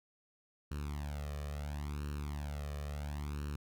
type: tone with flanger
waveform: sawtooth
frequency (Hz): 73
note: D2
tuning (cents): -10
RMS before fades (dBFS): -40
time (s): 0.71-3.56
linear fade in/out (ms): 5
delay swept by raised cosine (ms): 0.71 to 1.68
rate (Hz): 0.73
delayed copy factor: +0.9
effects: none